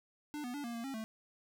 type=tone with pitch steps; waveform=square; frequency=297.2 / 245.5 / 288.7 / 235.5 / 232.1 / 271.2 / 220.4 Hz; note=D4 / B3 / D4 / A#3 / A#3 / C#4 / A3; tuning=+21 / -10 / -30 / +18 / -7 / -38 / +3 cents; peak=-40 dBFS; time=0.34-1.04 s; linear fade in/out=0 ms; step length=100 ms; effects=11-bit